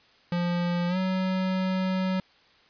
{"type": "tone with pitch glide", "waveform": "square", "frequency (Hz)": [174.61, 187.14], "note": ["F3", "F#3"], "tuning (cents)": [0, 20], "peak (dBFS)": -25, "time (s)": [0.32, 2.2], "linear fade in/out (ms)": 2, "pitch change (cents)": 120, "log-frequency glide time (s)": [0.88, 0.97], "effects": ["white hiss -59 dBFS RMS until 2.69 s", "resampled to 11025 Hz"]}